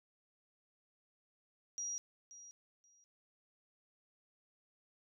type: tone with echo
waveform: sine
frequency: 5740 Hz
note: F8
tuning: 47 cents sharp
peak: -38 dBFS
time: 1.78-1.98 s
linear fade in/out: 0 ms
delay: 530 ms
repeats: 2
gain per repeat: -14 dB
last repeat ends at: 3.04 s
effects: none